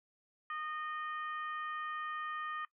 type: harmonic tone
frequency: 615 Hz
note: D#5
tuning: 20 cents flat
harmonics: 2 / 3 / 4 / 5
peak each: -39 / -44 / -54 / -56 dBFS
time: 0.5-2.65 s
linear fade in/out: 2 ms
effects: noise-tail reverb RT60 0.1 s tail -19 dB re dry